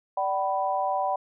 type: chord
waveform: sine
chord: G major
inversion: second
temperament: equal with one note detuned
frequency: 587.3 / 763.9 / 987.8 Hz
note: D5 / G5 / B5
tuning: 0 / -45 / 0 cents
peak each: -30 / -26 / -29 dBFS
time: 0.17-1.16 s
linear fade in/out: 5 ms
effects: none